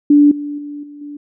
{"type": "tone with level steps", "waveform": "sine", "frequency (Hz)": 291.3, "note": "D4", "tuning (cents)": -14, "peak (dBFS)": [-5, -21, -25, -32, -27], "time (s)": [0.1, 1.17], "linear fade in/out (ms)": 5, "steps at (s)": [0.31, 0.58, 0.83, 1.01], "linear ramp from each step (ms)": 5, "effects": []}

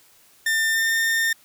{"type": "tone with pitch glide", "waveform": "40% pulse", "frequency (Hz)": [1800, 1814.6], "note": ["A6", "A#6"], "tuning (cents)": [39, -47], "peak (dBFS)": -18, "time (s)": [0.46, 1.33], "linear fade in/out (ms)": 5, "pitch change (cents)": 14, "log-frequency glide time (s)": [0.71, 0.99], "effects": ["white hiss -55 dBFS RMS until 1.44 s"]}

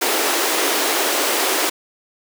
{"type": "high-pass noise", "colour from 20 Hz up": "pink", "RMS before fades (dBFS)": -19, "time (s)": [0.01, 1.7], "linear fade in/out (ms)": 10, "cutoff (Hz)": 290, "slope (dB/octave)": 48, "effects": []}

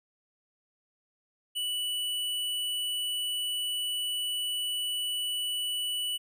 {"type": "tone", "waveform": "square", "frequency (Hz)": 2960, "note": "F#7", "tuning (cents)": 0, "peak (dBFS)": -30, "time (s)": [1.55, 6.18], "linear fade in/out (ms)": 20, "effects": []}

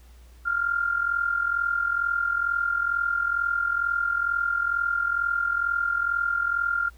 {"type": "tone with amplitude modulation", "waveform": "sine", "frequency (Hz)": 1396.9, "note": "F6", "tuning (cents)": 0, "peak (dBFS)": -19, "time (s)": [0.45, 6.9], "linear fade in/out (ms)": 20, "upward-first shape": "sine", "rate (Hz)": 42.2, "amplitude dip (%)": 70, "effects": ["added 60 Hz sine -47 dBFS peak until 6.97 s", "pink hiss -59 dBFS RMS until 6.97 s"]}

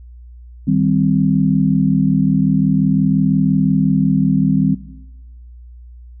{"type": "chord", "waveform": "sine", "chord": "C minor", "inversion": "first", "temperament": "equal", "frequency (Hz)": [155.56, 196, 261.6], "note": ["Eb3", "G3", "C4"], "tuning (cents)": [0, 0, 0], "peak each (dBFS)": -16, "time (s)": [0.67, 4.75], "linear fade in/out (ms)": 10, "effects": ["noise-tail reverb RT60 1.0 s tail -17 dB re dry", "added 60 Hz sine -35 dBFS peak until 6.2 s"]}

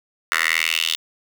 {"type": "tone with high-pass filter sweep", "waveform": "10% pulse", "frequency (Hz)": 81.2, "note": "E2", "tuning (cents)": -26, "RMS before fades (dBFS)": -21, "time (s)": [0.32, 0.96], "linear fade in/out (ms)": 0, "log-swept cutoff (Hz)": [1600, 3400], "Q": 4.2, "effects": []}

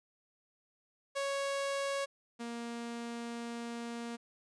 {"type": "tone pair in turn", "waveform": "sawtooth", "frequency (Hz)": [554.4, 234.8], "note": ["C#5", "A#3"], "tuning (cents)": [0, 13], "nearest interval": "octave + minor third", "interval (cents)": 1487, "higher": "first", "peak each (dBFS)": [-29, -35], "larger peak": "first", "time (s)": [[1.15, 2.06], [2.39, 4.17]], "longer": "second", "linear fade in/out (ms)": 20, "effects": ["resampled to 22050 Hz"]}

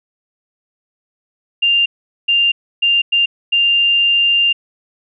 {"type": "tone bursts at uneven times", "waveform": "sine", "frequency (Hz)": 2794, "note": "F7", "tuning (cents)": 0, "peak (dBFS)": -10, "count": 5, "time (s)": [[1.62, 1.86], [2.28, 2.52], [2.82, 3.02], [3.12, 3.26], [3.52, 4.53]], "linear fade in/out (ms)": 10, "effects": []}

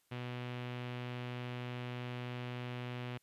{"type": "tone with low-pass filter", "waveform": "sawtooth", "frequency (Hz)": 123.3, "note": "B2", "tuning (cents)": -2, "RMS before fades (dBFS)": -42, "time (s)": [0.11, 3.18], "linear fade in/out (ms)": 10, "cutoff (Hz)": 2900, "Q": 2.2, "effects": ["white hiss -75 dBFS RMS until 3.22 s", "resampled to 32000 Hz"]}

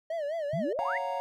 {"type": "tone with vibrato", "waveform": "triangle", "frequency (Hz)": 619, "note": "D#5", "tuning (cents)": -9, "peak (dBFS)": -28, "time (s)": [0.1, 0.73], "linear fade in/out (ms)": 5, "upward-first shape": "sine", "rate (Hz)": 4.8, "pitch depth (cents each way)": 150}
{"type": "exponential sweep", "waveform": "sine", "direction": "up", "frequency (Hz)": [130, 2187], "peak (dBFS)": -30, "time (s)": [0.53, 0.98], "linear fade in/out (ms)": 5}
{"type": "chord", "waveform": "triangle", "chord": "Gb major seventh", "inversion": "second", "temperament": "equal", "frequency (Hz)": [554.4, 698.5, 740, 932.3], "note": ["Db5", "F5", "Gb5", "Bb5"], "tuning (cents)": [0, 0, 0, 0], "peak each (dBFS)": [-33, -35, -36, -32], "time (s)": [0.79, 1.2], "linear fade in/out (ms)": 0}
{"effects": []}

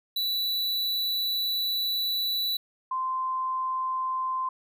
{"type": "tone pair in turn", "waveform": ["square", "sine"], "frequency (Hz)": [3954, 1038.5], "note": ["B7", "C6"], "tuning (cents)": [1, -13], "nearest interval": "octave + major seventh", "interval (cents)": 2314, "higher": "first", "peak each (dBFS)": -26, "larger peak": "neither", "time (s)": [[0.16, 2.57], [2.91, 4.49]], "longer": "first", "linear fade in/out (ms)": 5, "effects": []}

